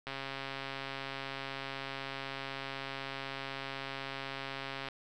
click train, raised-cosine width 0.3 ms, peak -23 dBFS, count 656, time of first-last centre 0.07-4.886 s, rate 136 Hz, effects none

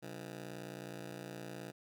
15% pulse ring-modulated tone, 161.3 Hz, E3, 37 cents flat, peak -35 dBFS, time 0.02-1.72 s, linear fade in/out 20 ms, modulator 29.6 Hz, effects none

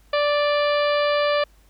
harmonic tone with a mistuned harmonic, 585 Hz, D5, 7 cents flat, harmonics 1 / 2 / 3 / 4 / 5 / 6 / 7 / 8, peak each -19 / -25 / -29 / -31 / -33 / -35 / -36 / -37 dBFS, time 0.13-1.44 s, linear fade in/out 5 ms, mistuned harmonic 4, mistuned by +26 cents, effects added 50 Hz sine -52 dBFS peak until 1.69 s + pink hiss -60 dBFS RMS until 1.69 s

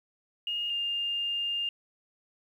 sine tone pair in turn, 2848 / 2810 Hz, F7 / F7, +33 / +10 cents, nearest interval unison, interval 23 cents, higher first, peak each -29 / -28 dBFS, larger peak second, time 0.47-0.7 / 0.7-1.69 s, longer second, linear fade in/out 2 ms, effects 10-bit

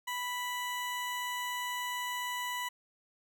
20% pulse tone, 987 Hz, B5, 1 cent flat, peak -29 dBFS, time 0.07-2.69 s, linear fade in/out 10 ms, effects none

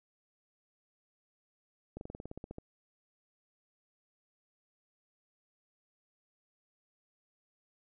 slowing click train, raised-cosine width 2 ms, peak -29 dBFS, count 12, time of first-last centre 1.97-2.584 s, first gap 41 ms, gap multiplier 1.06, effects none

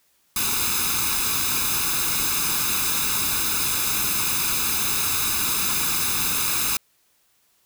white noise with comb filter, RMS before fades -23 dBFS, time 0.36-6.77 s, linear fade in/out 2 ms, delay 0.79 ms, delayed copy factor +0.75, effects white hiss -64 dBFS RMS until 7.65 s

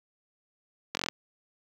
slowing click train, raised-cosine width 0.2 ms, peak -12 dBFS, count 7, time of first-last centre 0.95-1.086 s, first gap 21 ms, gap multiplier 1.03, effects high-pass 150 Hz 12 dB/octave + 9-bit

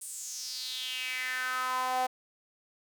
sawtooth tone with high-pass filter sweep, 255.5 Hz, C4, 41 cents flat, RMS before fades -34 dBFS, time 0.01-2.07 s, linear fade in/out 10 ms, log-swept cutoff 9200 to 700 Hz, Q 4.7, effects none

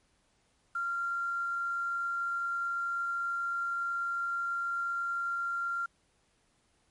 sine tone with quantisation, 1384 Hz, F6, 16 cents flat, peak -30 dBFS, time 0.75-5.86 s, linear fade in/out 5 ms, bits 9, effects pink hiss -71 dBFS RMS until 6.9 s + MP3 48 kbps

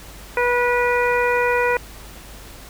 harmonic tone, 487.2 Hz, B4, 24 cents flat, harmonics 1 / 2 / 3 / 4 / 5, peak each -19 / -22 / -24 / -25 / -26 dBFS, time 0.37-1.77 s, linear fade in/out 2 ms, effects added 50 Hz sine -41 dBFS peak until 2.69 s + pink hiss -41 dBFS RMS until 2.69 s

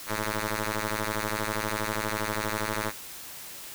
5% pulse ring-modulated tone, 107.6 Hz, A2, 38 cents flat, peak -14 dBFS, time 0.06-2.93 s, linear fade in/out 50 ms, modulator 747 Hz, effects white hiss -42 dBFS RMS until 3.74 s

